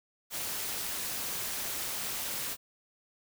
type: noise with amplitude modulation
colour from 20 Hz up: white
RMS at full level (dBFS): -33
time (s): 0.3-2.57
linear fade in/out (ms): 50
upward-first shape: sine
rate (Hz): 218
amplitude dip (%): 55
effects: none